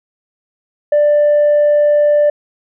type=tone; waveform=sine; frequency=590 Hz; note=D5; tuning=8 cents sharp; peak=-6 dBFS; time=0.92-2.3 s; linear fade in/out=5 ms; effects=tanh soft clip ceiling -6 dBFS